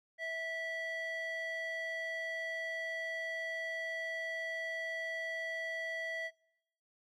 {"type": "tone with band-pass filter", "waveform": "square", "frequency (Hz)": 654, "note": "E5", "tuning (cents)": -14, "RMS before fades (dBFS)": -39, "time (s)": [0.18, 6.31], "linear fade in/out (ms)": 50, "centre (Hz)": 1600, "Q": 8.7, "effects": ["noise-tail reverb RT60 0.8 s tail -22 dB re dry"]}